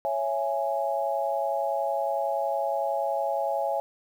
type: chord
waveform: sine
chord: C# minor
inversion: none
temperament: just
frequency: 554.4 / 665.2 / 831.5 Hz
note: C#5 / E5 / G#5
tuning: 0 / +16 / +2 cents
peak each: -29 dBFS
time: 0.05-3.8 s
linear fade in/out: 0 ms
effects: 9-bit